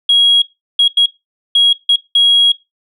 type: tone bursts at uneven times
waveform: sine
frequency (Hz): 3300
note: G#7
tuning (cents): -12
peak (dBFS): -5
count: 6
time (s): 0.09-0.42 / 0.79-0.88 / 0.97-1.06 / 1.55-1.73 / 1.89-1.96 / 2.15-2.52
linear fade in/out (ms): 5
effects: noise-tail reverb RT60 0.2 s tail -20 dB re dry + tanh soft clip ceiling -3 dBFS